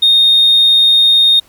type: tone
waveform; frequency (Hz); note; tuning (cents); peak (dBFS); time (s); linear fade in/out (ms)
triangle; 3691; A#7; -18; -3; 0.02-1.4; 10
effects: tanh soft clip ceiling -2 dBFS + pink hiss -48 dBFS RMS until 1.48 s